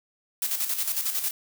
blue noise with tremolo, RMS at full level -26 dBFS, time 0.42-1.31 s, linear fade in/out 2 ms, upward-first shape square, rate 11 Hz, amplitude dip 55%, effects none

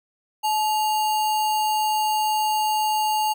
sine tone with sample-and-hold, 859 Hz, A5, 42 cents flat, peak -19 dBFS, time 0.43-3.34 s, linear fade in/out 20 ms, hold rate 3675 Hz, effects none

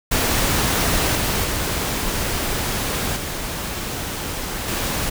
pink noise with level steps, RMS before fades -19 / -21 / -23 / -27 / -23 dBFS, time 0.11-5.1 s, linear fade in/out 10 ms, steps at 1.15 / 1.44 / 3.16 / 4.68 s, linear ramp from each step 5 ms, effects none

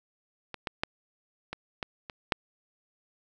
clicks, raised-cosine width 0.3 ms, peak -21 / -15 / -11 / -19 / -16 / -23 / -7 dBFS, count 7, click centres 0.543 / 0.672 / 0.835 / 1.53 / 1.828 / 2.098 / 2.322 s, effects none

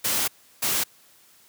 white noise bursts at uneven times, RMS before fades -24 dBFS, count 2, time 0.04-0.28 / 0.62-0.84 s, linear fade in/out 10 ms, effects white hiss -56 dBFS RMS until 1.48 s + high-pass 80 Hz 12 dB/octave

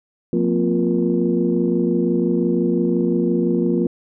sine tone cluster, 178.2 / 230.1 / 255.9 / 350.7 / 472.8 Hz, F3 / A#3 / C4 / F4 / A#4, +35 / -22 / -38 / +7 / +24 cents, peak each -21 / -21 / -23 / -20 / -26 dBFS, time 0.33-3.87 s, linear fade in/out 2 ms, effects tanh soft clip ceiling -5 dBFS

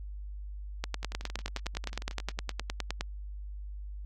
two click trains, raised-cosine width 0.2 ms, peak -15 / -23 dBFS, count 22 / 15, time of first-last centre 0.84-3.009 / 1.03-2.291 s, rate 9.68 / 11.1 Hz, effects added 50 Hz sine -38 dBFS peak until 4.05 s + Opus 48 kbps

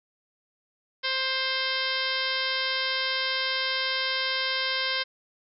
harmonic tone with a mistuned harmonic, 525 Hz, C5, 6 cents sharp, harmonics 1 / 2 / 3 / 4 / 5 / 6 / 7 / 8 / 9 / 10, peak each -37 / -36 / -32 / -32 / -38 / -33 / -35 / -36 / -35 / -36 dBFS, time 1.03-5.04 s, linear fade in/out 20 ms, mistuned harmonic 8, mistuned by -45 cents, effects none

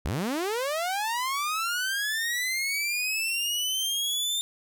sawtooth linear sweep, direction up, 52 to 3613 Hz, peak -23 dBFS, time 0.05-4.41 s, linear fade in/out 0 ms, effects none

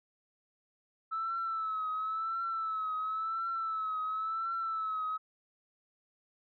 sine tone with vibrato, 1309 Hz, E6, 13 cents flat, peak -31 dBFS, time 1.11-5.18 s, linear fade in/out 20 ms, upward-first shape triangle, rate 0.95 Hz, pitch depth 64 cents each way, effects tanh soft clip ceiling -27 dBFS

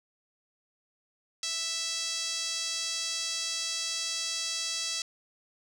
5% pulse tone with band-pass filter, 659.3 Hz, E5, in tune, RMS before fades -33 dBFS, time 1.43-5.02 s, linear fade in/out 2 ms, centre 5200 Hz, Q 1.2, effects none

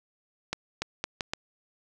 accelerating click train, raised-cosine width 0.2 ms, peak -12 dBFS, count 5, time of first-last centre 0.53-1.335 s, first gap 290 ms, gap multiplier 0.76, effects none

